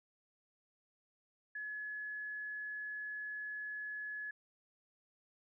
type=tone; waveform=sine; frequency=1700 Hz; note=G#6; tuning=40 cents sharp; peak=-40 dBFS; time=1.55-4.31 s; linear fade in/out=5 ms; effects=none